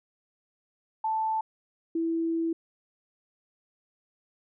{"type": "tone pair in turn", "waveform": "sine", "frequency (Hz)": [880, 329.6], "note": ["A5", "E4"], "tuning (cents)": [0, 0], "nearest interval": "octave + perfect fourth", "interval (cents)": 1700, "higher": "first", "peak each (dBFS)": -25, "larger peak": "neither", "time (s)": [[1.04, 1.41], [1.95, 2.53]], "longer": "second", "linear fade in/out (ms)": 5, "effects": []}